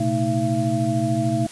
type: tone cluster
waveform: sine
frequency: 117.3 / 130.7 / 223.2 / 315.6 / 677 Hz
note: A#2 / C3 / A3 / D#4 / E5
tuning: +11 / -1 / +25 / +25 / +46 cents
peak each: -25 dBFS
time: 0-1.47 s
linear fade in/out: 5 ms
effects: white hiss -40 dBFS RMS until 1.51 s + resampled to 24000 Hz